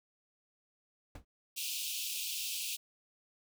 brown noise with exponential decay, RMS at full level -37 dBFS, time 1.15-1.25 s, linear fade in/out 5 ms, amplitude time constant 21 ms
pink high-pass noise, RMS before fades -38 dBFS, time 1.56-2.77 s, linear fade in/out 20 ms, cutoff 2500 Hz, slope 96 dB/octave
effects none

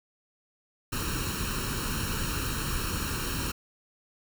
pink noise with comb filter, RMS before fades -31 dBFS, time 0.92-3.52 s, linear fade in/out 10 ms, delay 0.72 ms, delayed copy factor +0.8, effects none

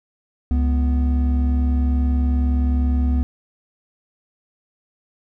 triangle tone pair together, 69.3 / 247 Hz, C#2 / B3, 0 / 0 cents, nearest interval octave + minor seventh, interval 2200 cents, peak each -14 / -22 dBFS, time 0.51-3.23 s, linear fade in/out 0 ms, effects none

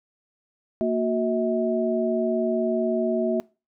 sine tone cluster, 231.7 / 367.7 / 643 Hz, A#3 / F#4 / E5, -10 / -11 / -43 cents, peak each -25 dBFS, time 0.81-3.4 s, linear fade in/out 0 ms, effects noise-tail reverb RT60 0.3 s tail -23 dB re dry

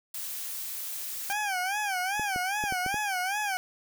blue noise, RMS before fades -36 dBFS, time 0.14-1.33 s, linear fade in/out 5 ms
20% pulse tone with vibrato, 783 Hz, G5, 2 cents flat, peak -23 dBFS, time 1.3-3.57 s, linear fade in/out 0 ms, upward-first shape sine, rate 2.5 Hz, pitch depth 140 cents each way
clicks, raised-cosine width 2 ms, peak -23 dBFS, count 6, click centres 2.196 / 2.361 / 2.639 / 2.724 / 2.863 / 2.943 s
effects none

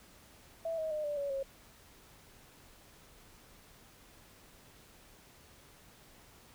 sine tone with pitch steps, 658 / 633.4 / 609.7 / 586.9 / 564.9 / 543.8 Hz, E5 / D#5 / D#5 / D5 / C#5 / C#5, -3 / +31 / -35 / -1 / +33 / -33 cents, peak -33 dBFS, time 0.65-1.43 s, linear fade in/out 5 ms, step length 130 ms, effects pink hiss -59 dBFS RMS until 6.54 s

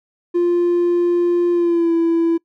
triangle tone with pitch glide, 348.7 to 333.3 Hz, F4 to E4, -3 to +19 cents, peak -10 dBFS, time 0.34-2.38 s, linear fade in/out 20 ms, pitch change -78 cents, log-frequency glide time 1.52-1.93 s, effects noise-tail reverb RT60 0.1 s tail -24 dB re dry + tanh soft clip ceiling -9 dBFS

